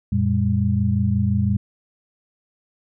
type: tone cluster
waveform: sine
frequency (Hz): 90.6 / 116.4 / 201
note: F#2 / A#2 / G3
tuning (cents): -36 / -2 / +44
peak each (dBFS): -21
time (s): 0.12-1.57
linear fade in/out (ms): 5
effects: none